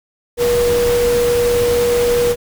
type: tone in noise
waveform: sine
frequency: 480.3 Hz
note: B4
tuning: 48 cents flat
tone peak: -12 dBFS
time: 0.37-2.36 s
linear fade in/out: 50 ms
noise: pink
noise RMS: -23 dBFS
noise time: 0.37-2.36 s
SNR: +8 dB
effects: none